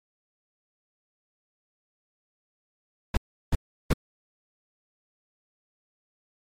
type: noise bursts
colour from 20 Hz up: brown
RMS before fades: -20 dBFS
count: 3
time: 3.14-3.933 s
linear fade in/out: 5 ms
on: 31 ms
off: 350 ms
effects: MP3 64 kbps